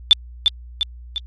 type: tone with echo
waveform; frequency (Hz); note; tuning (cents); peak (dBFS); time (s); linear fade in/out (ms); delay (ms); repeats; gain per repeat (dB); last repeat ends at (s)
sine; 3520; A7; 0; -5; 0.11-0.13; 0; 350; 3; -5; 1.18
effects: added 60 Hz sine -35 dBFS peak until 1.26 s + MP3 48 kbps